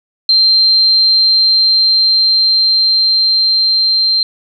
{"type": "tone with level ramp", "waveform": "sine", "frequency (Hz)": 4150, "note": "C8", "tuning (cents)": -15, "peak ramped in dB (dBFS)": [-6, -9], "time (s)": [0.29, 4.23], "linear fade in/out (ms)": 2, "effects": []}